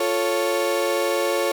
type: chord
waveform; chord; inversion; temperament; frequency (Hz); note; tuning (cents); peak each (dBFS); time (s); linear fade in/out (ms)
35% pulse; F augmented; none; equal; 349.2 / 440 / 554.4; F4 / A4 / C#5; 0 / 0 / 0; -24 / -24 / -21; 0-1.52; 5
effects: none